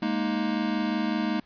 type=chord; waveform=square; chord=Ab suspended second; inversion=none; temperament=equal; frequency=207.7 / 233.1 / 311.1 Hz; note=Ab3 / Bb3 / Eb4; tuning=0 / 0 / 0 cents; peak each=-30 dBFS; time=0.02-1.4 s; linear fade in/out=5 ms; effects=pink hiss -60 dBFS RMS until 1.45 s + resampled to 11025 Hz